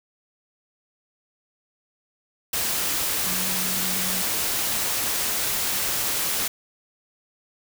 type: tone in noise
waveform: sine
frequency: 185 Hz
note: F#3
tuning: in tune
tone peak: -34 dBFS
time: 3.26-4.22 s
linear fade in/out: 5 ms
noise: white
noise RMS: -25 dBFS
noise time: 2.53-6.48 s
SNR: -12 dB
effects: none

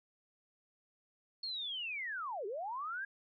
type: linear two-way sweep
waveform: sine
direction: down then up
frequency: 4367 to 370 to 1651 Hz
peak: -37 dBFS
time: 1.43-3.05 s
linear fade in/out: 5 ms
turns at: 2.46 s
effects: MP3 48 kbps

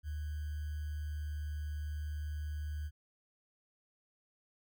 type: tone with sample-and-hold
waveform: sine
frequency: 75.2 Hz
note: D2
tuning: 42 cents sharp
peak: -36 dBFS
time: 0.03-2.91 s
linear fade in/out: 50 ms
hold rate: 1575 Hz
effects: none

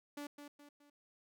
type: tone with echo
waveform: sawtooth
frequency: 290 Hz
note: D4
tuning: 22 cents flat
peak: -39 dBFS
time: 0.17-0.27 s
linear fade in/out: 5 ms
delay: 210 ms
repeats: 3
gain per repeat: -7 dB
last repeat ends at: 0.9 s
effects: none

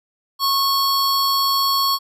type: tone pair together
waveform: square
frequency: 1097 / 4419 Hz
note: C#6 / C#8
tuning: -18 / -6 cents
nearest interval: 2 octaves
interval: 2412 cents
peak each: -19 / -20 dBFS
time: 0.39-1.99 s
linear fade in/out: 50 ms
effects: resampled to 32000 Hz

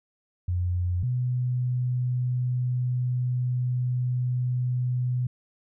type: tone pair in turn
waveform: sine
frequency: 89.2 / 124.88 Hz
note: F2 / B2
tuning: +37 / +20 cents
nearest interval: tritone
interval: 583 cents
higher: second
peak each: -23 dBFS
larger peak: neither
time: 0.48-1.03 / 1.03-5.27 s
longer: second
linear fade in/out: 5 ms
effects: none

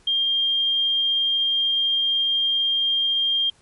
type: tone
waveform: sine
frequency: 3204 Hz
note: G7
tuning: 37 cents sharp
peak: -18 dBFS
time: 0.07-3.5 s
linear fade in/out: 5 ms
effects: pink hiss -57 dBFS RMS until 3.61 s + MP3 48 kbps

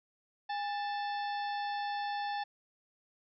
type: harmonic tone with a mistuned harmonic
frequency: 880 Hz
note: A5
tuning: in tune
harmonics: 1 / 2 / 3 / 4 / 5 / 6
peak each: -34 / -42 / -50 / -48 / -50 / -54 dBFS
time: 0.49-2.44 s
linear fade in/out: 10 ms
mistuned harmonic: 1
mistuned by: -130 cents
effects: none

